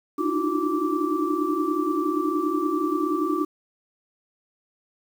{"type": "tone cluster", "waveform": "sine", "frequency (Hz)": [297.3, 307.8, 334.4, 369, 1167], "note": ["D4", "D#4", "E4", "F#4", "D6"], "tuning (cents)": [21, -19, 25, -5, -11], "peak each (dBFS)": -28, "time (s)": [0.18, 3.45], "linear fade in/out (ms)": 10, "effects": ["8-bit"]}